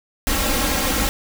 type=noise with comb filter; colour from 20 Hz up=pink; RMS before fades=-20 dBFS; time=0.27-1.09 s; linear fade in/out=0 ms; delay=3.7 ms; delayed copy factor=+0.95; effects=none